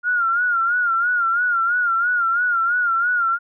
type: tone with vibrato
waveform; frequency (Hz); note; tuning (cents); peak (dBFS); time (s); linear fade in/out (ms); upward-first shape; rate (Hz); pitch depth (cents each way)
sine; 1409; F6; +15; -16; 0.03-3.39; 50; sine; 3; 84
effects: none